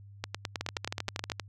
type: two click trains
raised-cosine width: 0.2 ms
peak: -15 / -15 dBFS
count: 11 / 11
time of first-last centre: 0.24-1.299 / 0.61-1.397 s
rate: 9.44 / 12.7 Hz
effects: added 100 Hz sine -48 dBFS peak until 1.48 s